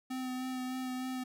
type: tone with vibrato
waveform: square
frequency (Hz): 256.1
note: C4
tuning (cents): -37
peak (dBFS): -36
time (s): 0.1-1.24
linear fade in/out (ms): 10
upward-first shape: sine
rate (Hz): 3.3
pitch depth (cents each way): 16
effects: none